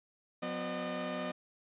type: tone cluster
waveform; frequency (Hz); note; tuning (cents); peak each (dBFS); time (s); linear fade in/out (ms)
sawtooth; 180.5 / 251.7 / 607; F#3 / B3 / D#5; -43 / +33 / -43; -38 / -36 / -34; 0.42-1.32; 10
effects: resampled to 8000 Hz